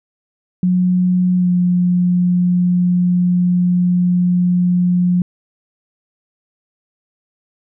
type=tone with pitch glide; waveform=sine; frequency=181.3 to 178.39 Hz; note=F#3 to F3; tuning=-35 to +37 cents; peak=-11 dBFS; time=0.63-5.22 s; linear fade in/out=2 ms; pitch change=-28 cents; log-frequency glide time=1.37-1.49 s; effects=none